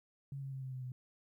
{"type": "tone with pitch steps", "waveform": "sine", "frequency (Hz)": [138.3, 135.85, 133.43, 131.07, 128.74, 126.46], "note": ["C#3", "C#3", "C3", "C3", "C3", "B2"], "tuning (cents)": [-4, -35, 34, 3, -28, 41], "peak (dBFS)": -40, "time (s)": [0.32, 0.92], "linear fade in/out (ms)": 2, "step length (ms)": 100, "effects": ["13-bit"]}